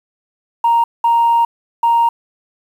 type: tone bursts at uneven times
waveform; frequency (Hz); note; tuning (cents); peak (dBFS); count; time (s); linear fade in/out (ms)
sine; 932.3; A#5; 0; -8; 3; 0.64-0.84 / 1.04-1.45 / 1.83-2.09; 5
effects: tanh soft clip ceiling -6 dBFS + 7-bit